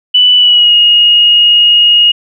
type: tone with pitch glide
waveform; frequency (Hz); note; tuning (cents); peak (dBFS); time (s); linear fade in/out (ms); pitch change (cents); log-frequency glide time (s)
sine; 2976 to 2871; F#7 to F7; +9 to +47; -3; 0.14-2.12; 10; -62; 0.36-0.74
effects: none